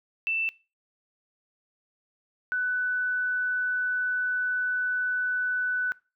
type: tone pair in turn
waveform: sine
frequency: 2662 / 1494 Hz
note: E7 / F#6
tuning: +16 / +16 cents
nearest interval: minor seventh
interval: 1000 cents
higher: first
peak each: -24 dBFS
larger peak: neither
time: 0.27-0.49 / 2.52-5.92 s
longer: second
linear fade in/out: 0 ms
effects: noise-tail reverb RT60 0.3 s tail -22 dB re dry